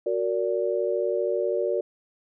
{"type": "chord", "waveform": "sine", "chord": "Gb augmented", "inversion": "none", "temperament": "just", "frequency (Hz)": [370, 462.5, 578.1], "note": ["Gb4", "Bb4", "D5"], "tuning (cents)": [0, -14, -27], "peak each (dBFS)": -27, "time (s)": [0.06, 1.81], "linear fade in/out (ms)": 5, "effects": []}